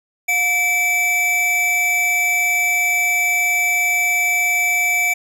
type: tone pair together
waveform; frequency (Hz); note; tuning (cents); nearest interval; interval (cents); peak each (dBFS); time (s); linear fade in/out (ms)
square; 717.1 / 2311; F5 / D7; +46 / -28; octave + minor sixth; 2026; -27 / -16; 0.28-5.14; 10
effects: none